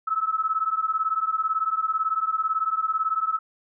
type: beating tone pair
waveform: sine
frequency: 1292 / 1310 Hz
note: E6 / E6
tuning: -35 / -11 cents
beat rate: 18 Hz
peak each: -25 dBFS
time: 0.07-3.39 s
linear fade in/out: 10 ms
effects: none